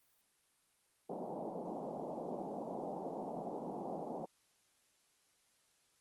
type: band-pass noise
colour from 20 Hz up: white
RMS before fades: -43 dBFS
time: 1.09-4.26 s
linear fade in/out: 10 ms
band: 160 to 840 Hz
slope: 48 dB/octave
effects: white hiss -74 dBFS RMS until 6 s + Opus 32 kbps